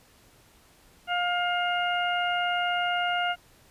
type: harmonic tone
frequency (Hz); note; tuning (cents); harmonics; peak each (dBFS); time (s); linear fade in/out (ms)
708; F5; +23; 1 / 2 / 3 / 4; -27 / -29 / -35 / -32; 1.07-3.36; 50
effects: pink hiss -58 dBFS RMS until 3.7 s + resampled to 32000 Hz